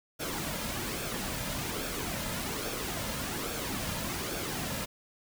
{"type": "noise with flanger", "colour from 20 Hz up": "pink", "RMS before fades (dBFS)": -35, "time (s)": [0.19, 4.86], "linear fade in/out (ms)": 20, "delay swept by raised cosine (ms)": [1, 2.7], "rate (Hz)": 1.2, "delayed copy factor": -0.5, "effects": []}